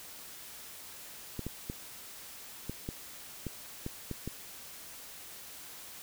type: clicks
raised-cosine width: 3 ms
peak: -23 dBFS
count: 9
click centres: 1.393 / 1.466 / 1.699 / 2.696 / 2.889 / 3.467 / 3.864 / 4.113 / 4.276 s
effects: white hiss -48 dBFS RMS until 6.02 s